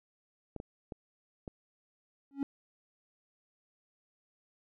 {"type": "clicks", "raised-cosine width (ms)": 2, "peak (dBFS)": -27, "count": 4, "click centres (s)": [0.563, 0.601, 0.922, 1.478]}
{"type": "tone with exponential growth", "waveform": "triangle", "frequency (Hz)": 277.4, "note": "C#4", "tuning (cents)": 1, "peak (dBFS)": -24, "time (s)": [2.31, 2.43], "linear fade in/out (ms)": 1, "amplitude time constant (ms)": 26}
{"effects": []}